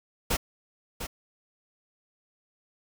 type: noise with echo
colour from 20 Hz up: pink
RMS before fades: -26 dBFS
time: 0.3-0.37 s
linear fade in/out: 10 ms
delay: 700 ms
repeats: 1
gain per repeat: -9 dB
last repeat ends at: 1.07 s
effects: none